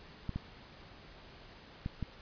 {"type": "clicks", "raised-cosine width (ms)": 5, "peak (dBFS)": -23, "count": 4, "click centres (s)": [0.293, 0.36, 1.861, 2.027], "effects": ["pink hiss -54 dBFS RMS until 2.21 s", "resampled to 11025 Hz"]}